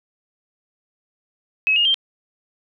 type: tone with pitch steps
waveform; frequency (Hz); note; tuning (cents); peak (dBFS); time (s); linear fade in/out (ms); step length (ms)
sine; 2566 / 2847 / 3159; E7 / F7 / G7; -47 / +33 / +13; -14; 1.67-1.943; 0; 91
effects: none